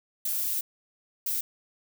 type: noise bursts at uneven times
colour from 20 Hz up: violet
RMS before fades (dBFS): -29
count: 2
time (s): 0.25-0.61 / 1.26-1.41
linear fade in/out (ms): 5
effects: none